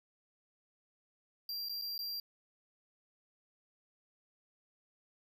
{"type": "tone with dropouts", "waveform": "square", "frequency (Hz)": 4743, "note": "D8", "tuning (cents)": 16, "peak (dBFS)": -38, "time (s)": [1.49, 2.2], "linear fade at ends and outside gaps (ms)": 2, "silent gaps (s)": [[1.687, 1.694], [1.815, 1.82], [1.98, 1.99]], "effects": []}